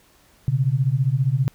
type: beating tone pair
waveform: sine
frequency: 125.2 / 140.2 Hz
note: B2 / C#3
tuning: +24 / +20 cents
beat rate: 15 Hz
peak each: -20 dBFS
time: 0.48-1.48 s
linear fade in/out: 0 ms
effects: pink hiss -56 dBFS RMS until 1.54 s